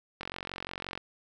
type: click train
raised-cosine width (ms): 0.3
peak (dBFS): -20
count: 36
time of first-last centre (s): 0.21-0.976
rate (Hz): 45.7
effects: none